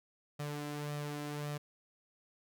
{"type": "tone with flanger", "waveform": "sawtooth", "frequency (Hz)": 147.1, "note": "D3", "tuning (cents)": 3, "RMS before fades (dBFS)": -40, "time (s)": [0.39, 1.58], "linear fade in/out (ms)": 10, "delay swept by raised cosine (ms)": [1.6, 3], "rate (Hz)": 1.8, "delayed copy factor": 0.5, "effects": []}